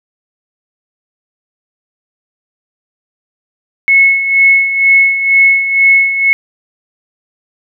sine tone with tremolo, 2191 Hz, C#7, 21 cents flat, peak -3 dBFS, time 3.88-6.33 s, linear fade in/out 0 ms, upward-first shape sine, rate 2.1 Hz, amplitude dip 65%, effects none

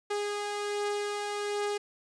sawtooth beating tone pair, 410.6 / 411.9 Hz, G#4 / G#4, -20 / -14 cents, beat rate 1.3 Hz, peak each -36 / -27 dBFS, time 0.1-1.78 s, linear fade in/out 10 ms, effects resampled to 22050 Hz

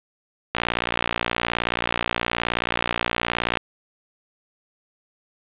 click train, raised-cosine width 0.3 ms, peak -4 dBFS, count 179, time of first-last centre 0.55-3.572 s, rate 58.9 Hz, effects resampled to 8000 Hz + 7-bit

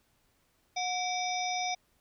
harmonic tone with a mistuned harmonic, 729 Hz, F#5, 26 cents flat, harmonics 1 / 3 / 5 / 7 / 8, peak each -32 / -37 / -39 / -40 / -41 dBFS, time 0.76-1.75 s, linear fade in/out 10 ms, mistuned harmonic 3, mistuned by +94 cents, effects pink hiss -71 dBFS RMS until 2 s

